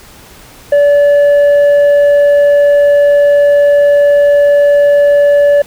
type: tone with tanh clipping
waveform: sine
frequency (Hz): 576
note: D5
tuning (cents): -34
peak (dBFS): -5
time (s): 0.72-5.62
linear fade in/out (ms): 5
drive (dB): 4
effects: pink hiss -37 dBFS RMS until 5.66 s